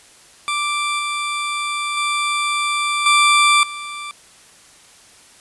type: tone with level steps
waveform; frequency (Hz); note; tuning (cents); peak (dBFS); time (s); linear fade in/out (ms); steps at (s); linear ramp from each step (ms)
20% pulse; 1174.7; D6; 0; -14 / -16 / -13 / -6 / -23; 0.48-4.11; 0; 0.99 / 1.97 / 3.06 / 3.63; 2
effects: white hiss -47 dBFS RMS until 5.4 s + resampled to 24000 Hz